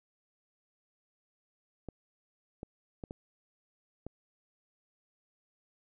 clicks, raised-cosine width 2 ms, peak -27 dBFS, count 5, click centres 1.887 / 2.631 / 3.038 / 3.109 / 4.066 s, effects none

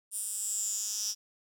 10% pulse tone with high-pass filter sweep, 212.6 Hz, G#3, 41 cents sharp, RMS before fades -34 dBFS, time 0.11-1.15 s, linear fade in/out 50 ms, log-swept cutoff 9300 to 5700 Hz, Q 8, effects none

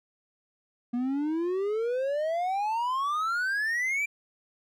triangle exponential sweep, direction up, 237.1 to 2371 Hz, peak -24 dBFS, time 0.93-4.06 s, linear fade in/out 10 ms, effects none

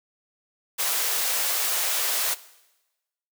white high-pass noise, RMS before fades -25 dBFS, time 0.78-2.35 s, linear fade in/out 20 ms, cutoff 450 Hz, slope 24 dB/octave, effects noise-tail reverb RT60 1.0 s tail -18 dB re dry

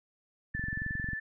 sine tone with vibrato, 1755 Hz, A6, 5 cents flat, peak -34 dBFS, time 0.54-1.2 s, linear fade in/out 10 ms, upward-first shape sine, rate 19 Hz, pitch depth 15 cents each way
click train, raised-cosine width 5 ms, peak -25 dBFS, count 14, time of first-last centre 0.55-1.133 s, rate 22.3 Hz
effects none

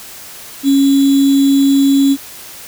sine tone with sample-and-hold, 275.6 Hz, C#4, 10 cents flat, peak -7 dBFS, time 0.63-2.17 s, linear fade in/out 50 ms, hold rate 3675 Hz, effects white hiss -33 dBFS RMS until 2.67 s

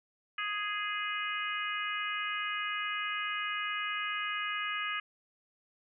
harmonic tone, 415.3 Hz, G#4, in tune, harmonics 3 / 4 / 5 / 6 / 7, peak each -37 / -38 / -39 / -40 / -40 dBFS, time 0.38-5 s, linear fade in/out 5 ms, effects none

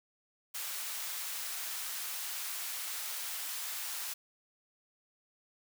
white high-pass noise, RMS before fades -39 dBFS, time 0.54-4.14 s, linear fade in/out 10 ms, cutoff 900 Hz, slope 12 dB/octave, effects none

